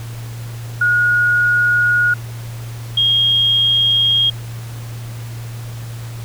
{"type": "tone pair in turn", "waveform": "sine", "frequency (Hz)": [1444, 3250], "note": ["F#6", "G#7"], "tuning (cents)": [-43, -38], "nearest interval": "octave + major second", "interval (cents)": 1405, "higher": "second", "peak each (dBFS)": -11, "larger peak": "neither", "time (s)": [[0.81, 2.14], [2.97, 4.3]], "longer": "neither", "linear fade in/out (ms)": 5, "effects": ["added 116 Hz sine -26 dBFS peak until 6.24 s", "pink hiss -38 dBFS RMS until 6.24 s"]}